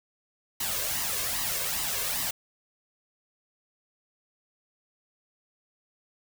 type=noise with flanger; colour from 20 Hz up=white; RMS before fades=-30 dBFS; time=0.6-2.31 s; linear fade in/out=5 ms; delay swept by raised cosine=1 to 1.89 ms; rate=2.5 Hz; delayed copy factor=+0.65; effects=none